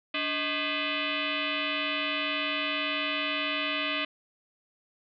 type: tone with frequency modulation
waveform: sine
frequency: 290.3 Hz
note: D4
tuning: 20 cents flat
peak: -27 dBFS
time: 0.14-4.05 s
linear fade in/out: 5 ms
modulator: 459 Hz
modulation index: 7
effects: none